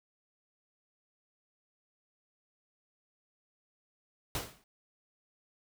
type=noise with exponential decay; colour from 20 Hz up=pink; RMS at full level=-32 dBFS; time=4.35-4.64 s; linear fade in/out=2 ms; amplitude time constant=61 ms; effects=none